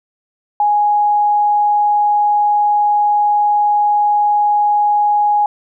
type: tone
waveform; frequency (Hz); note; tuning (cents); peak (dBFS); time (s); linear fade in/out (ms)
sine; 830.6; G#5; 0; -10; 0.6-5.46; 2
effects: none